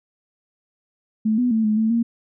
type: tone with pitch steps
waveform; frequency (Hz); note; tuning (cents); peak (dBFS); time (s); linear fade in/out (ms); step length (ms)
sine; 217.8 / 247.1 / 222 / 213.9 / 221 / 232.5; A3 / B3 / A3 / A3 / A3 / A#3; -17 / +1 / +16 / -49 / +8 / -4; -16; 1.25-2.03; 10; 130
effects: none